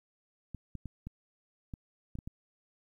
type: clicks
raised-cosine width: 5 ms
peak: -28 dBFS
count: 8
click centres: 0.547 / 0.753 / 0.857 / 1.07 / 1.738 / 2.154 / 2.188 / 2.275 s
effects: 11-bit

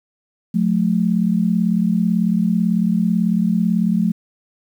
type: tone pair together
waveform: sine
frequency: 179.4 / 217.5 Hz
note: F3 / A3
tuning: +47 / -20 cents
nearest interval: minor third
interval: 333 cents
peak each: -17 dBFS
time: 0.54-4.12 s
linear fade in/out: 10 ms
effects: 8-bit

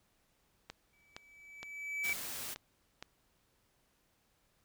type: click train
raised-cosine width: 0.2 ms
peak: -26 dBFS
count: 6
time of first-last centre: 0.7-3.026 s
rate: 2.15 Hz
type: tone with exponential growth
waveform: triangle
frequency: 2299 Hz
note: D7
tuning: 37 cents flat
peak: -29 dBFS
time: 0.93-2.13 s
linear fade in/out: 2 ms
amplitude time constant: 260 ms
type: noise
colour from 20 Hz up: white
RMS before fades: -42 dBFS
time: 2.03-2.55 s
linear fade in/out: 20 ms
effects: pink hiss -74 dBFS RMS until 4.64 s

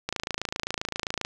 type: click train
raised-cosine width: 0.2 ms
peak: -11 dBFS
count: 33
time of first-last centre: 0.09-1.249 s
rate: 27.6 Hz
effects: none

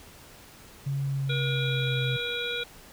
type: tone with pitch glide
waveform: sine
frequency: 138.59 to 130.06 Hz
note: C#3 to C3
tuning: 0 to -10 cents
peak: -26 dBFS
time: 0.86-2.17 s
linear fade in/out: 10 ms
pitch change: -110 cents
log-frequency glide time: 0.99-2.02 s
type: harmonic tone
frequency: 478.9 Hz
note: A#4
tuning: 47 cents sharp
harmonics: 1 / 3 / 5 / 7 / 8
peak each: -35 / -35 / -35 / -35 / -35 dBFS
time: 1.29-2.64 s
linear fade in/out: 10 ms
effects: pink hiss -50 dBFS RMS until 2.92 s

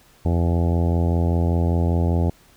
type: harmonic tone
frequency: 85.1 Hz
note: F2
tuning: 44 cents flat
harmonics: 1 / 2 / 3 / 4 / 5 / 6 / 7 / 8 / 9 / 10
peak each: -18 / -24 / -28 / -30 / -32 / -34 / -35 / -36 / -37 / -38 dBFS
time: 0.25-2.3 s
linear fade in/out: 5 ms
effects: pink hiss -54 dBFS RMS until 2.56 s

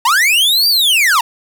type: linear two-way sweep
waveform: 45% pulse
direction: up then down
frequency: 870 to 4768 to 870 Hz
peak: -9 dBFS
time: 0.05-1.21 s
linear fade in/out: 5 ms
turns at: 0.68 s
effects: 8-bit

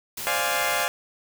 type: noise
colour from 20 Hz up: white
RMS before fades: -33 dBFS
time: 0.17-0.85 s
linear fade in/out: 5 ms
type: chord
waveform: 15% pulse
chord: D half-diminished seventh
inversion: third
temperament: equal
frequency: 523.3 / 587.3 / 698.5 / 830.6 Hz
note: C5 / D5 / F5 / Ab5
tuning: 0 / 0 / 0 / 0 cents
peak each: -24 / -23 / -21 / -22 dBFS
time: 0.27-0.88 s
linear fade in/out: 0 ms
effects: none

